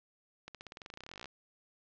accelerating click train, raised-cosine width 0.2 ms, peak -28 dBFS, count 24, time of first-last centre 0.48-1.257 s, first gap 67 ms, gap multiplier 0.93, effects low-pass 5000 Hz 12 dB/octave

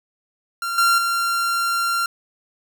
45% pulse tone with level steps, 1379 Hz, F6, 22 cents flat, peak -23 / -14 / -19 dBFS, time 0.62-2.06 s, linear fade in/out 2 ms, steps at 0.78 / 0.98 s, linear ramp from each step 2 ms, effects none

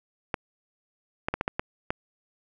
clicks, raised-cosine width 0.5 ms, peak -11 dBFS, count 7, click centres 0.342 / 1.285 / 1.34 / 1.411 / 1.479 / 1.595 / 1.905 s, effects none

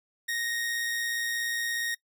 sawtooth tone with amplitude modulation, 1864.7 Hz, A#6, in tune, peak -24 dBFS, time 0.28-1.95 s, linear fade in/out 10 ms, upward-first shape sine, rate 117 Hz, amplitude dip 30%, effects noise-tail reverb RT60 0.1 s tail -22 dB re dry

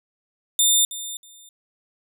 15% pulse tone with echo, 3600 Hz, A7, 39 cents sharp, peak -8 dBFS, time 0.59-0.85 s, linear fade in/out 2 ms, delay 320 ms, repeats 2, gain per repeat -15 dB, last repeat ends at 1.49 s, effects none

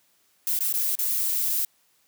violet noise with dropouts, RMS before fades -25 dBFS, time 0.47-1.65 s, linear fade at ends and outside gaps 1 ms, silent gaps 0.59-0.606 / 0.726-0.739 / 0.953-0.989 s, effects white hiss -65 dBFS RMS until 2.07 s + high-pass 100 Hz 12 dB/octave

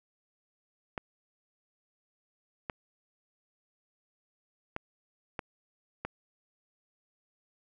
clicks, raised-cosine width 0.5 ms, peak -19 dBFS, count 5, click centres 0.978 / 2.698 / 4.764 / 5.392 / 6.05 s, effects none

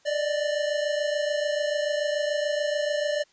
square tone pair together, 587.1 / 614 Hz, D5 / D#5, -1 / -23 cents, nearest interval minor second, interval 78 cents, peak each -26 / -31 dBFS, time 0.05-3.24 s, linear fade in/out 20 ms, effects white hiss -62 dBFS RMS until 3.32 s + resampled to 16000 Hz

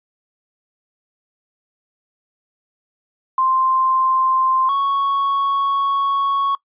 sine / triangle tone pair in turn, 1046.5 / 1108.5 Hz, C6 / C#6, 0 / 0 cents, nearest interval minor second, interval 100 cents, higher second, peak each -14 dBFS, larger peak neither, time 3.38-4.69 / 4.69-6.55 s, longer second, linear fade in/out 2 ms, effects noise-tail reverb RT60 0.1 s tail -21 dB re dry + resampled to 8000 Hz

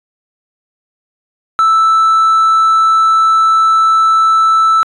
triangle tone, 1318.5 Hz, E6, in tune, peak -4 dBFS, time 1.59-4.83 s, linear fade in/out 0 ms, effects tanh soft clip ceiling 0 dBFS + resampled to 24000 Hz

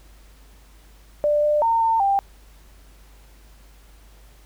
sine tone with pitch steps, 592 / 597 / 914 / 904 / 791 Hz, D5 / D5 / A#5 / A5 / G5, +14 / +28 / -34 / +47 / +15 cents, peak -16 dBFS, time 1.24-2.19 s, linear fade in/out 0 ms, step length 190 ms, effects added 50 Hz sine -47 dBFS peak until 4.45 s + pink hiss -55 dBFS RMS until 4.45 s

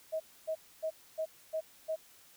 sine tone bursts, 635 Hz, D#5, 35 cents sharp, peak -31 dBFS, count 6, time 0.12-1.962 s, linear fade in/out 20 ms, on 82 ms, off 270 ms, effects white hiss -60 dBFS RMS until 2.36 s

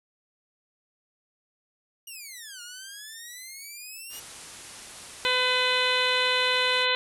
10% pulse exponential two-way sweep, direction down then up, 2907 to 1410 to 2907 Hz, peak -31 dBFS, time 2.07-4.2 s, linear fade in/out 5 ms, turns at 2.62 s
white low-pass noise, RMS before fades -45 dBFS, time 4.09-6.87 s, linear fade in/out 50 ms, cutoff 11000 Hz, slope 96 dB/octave
harmonic tone, 504 Hz, B4, 35 cents sharp, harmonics 1 / 2 / 3 / 4 / 5 / 6 / 7 / 8, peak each -30 / -30 / -30 / -30 / -30 / -30 / -30 / -30 dBFS, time 5.25-6.95 s, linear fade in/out 0 ms
effects none

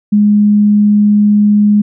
sine tone, 207.7 Hz, G#3, in tune, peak -5 dBFS, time 0.12-1.82 s, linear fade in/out 10 ms, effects none

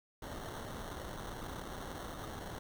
pink noise with sample-and-hold, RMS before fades -44 dBFS, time 0.22-2.59 s, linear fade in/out 5 ms, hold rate 2450 Hz, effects none

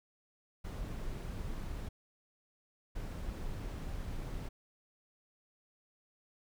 brown noise bursts at uneven times, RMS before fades -40 dBFS, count 2, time 0.64-1.89 / 2.95-4.49 s, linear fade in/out 10 ms, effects none

